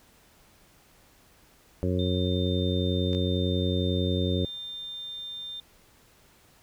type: harmonic tone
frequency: 91 Hz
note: F#2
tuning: 28 cents flat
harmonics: 1 / 2 / 3 / 4 / 5 / 6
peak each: -27 / -30 / -32 / -33 / -34 / -35 dBFS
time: 1.83-4.45 s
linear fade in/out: 0 ms
type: tone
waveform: sine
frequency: 3600 Hz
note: A7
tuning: 39 cents sharp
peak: -35 dBFS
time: 1.99-5.6 s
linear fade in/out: 2 ms
type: clicks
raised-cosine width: 0.2 ms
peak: -27 dBFS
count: 2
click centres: 3.132 / 3.149 s
effects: pink hiss -59 dBFS RMS until 6.62 s